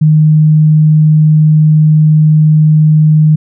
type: tone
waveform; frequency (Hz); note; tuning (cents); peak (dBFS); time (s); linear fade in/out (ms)
sine; 154.3; D#3; -14; -3; 0.01-3.36; 10
effects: none